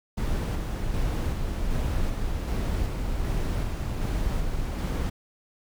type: noise with tremolo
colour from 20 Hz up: brown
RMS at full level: -26 dBFS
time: 0.17-5.1 s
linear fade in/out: 10 ms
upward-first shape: square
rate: 1.3 Hz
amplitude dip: 25%
effects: none